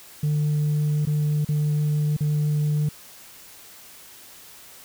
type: tone with dropouts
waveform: sine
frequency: 149.5 Hz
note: D3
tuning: 31 cents sharp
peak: -17 dBFS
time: 0.23-2.89 s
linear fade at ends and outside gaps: 5 ms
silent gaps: 1.053-1.07 / 1.448-1.488 / 2.167-2.206 s
effects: tanh soft clip ceiling -18 dBFS + white hiss -46 dBFS RMS until 4.84 s